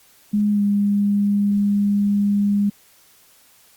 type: tone with pitch glide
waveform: sine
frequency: 207.7 to 203.1 Hz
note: G#3 to G#3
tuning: 0 to -38 cents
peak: -15 dBFS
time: 0.33-2.7 s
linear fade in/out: 10 ms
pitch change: -38 cents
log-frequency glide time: 0.51-0.62 s
effects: white hiss -53 dBFS RMS until 3.76 s + Opus 48 kbps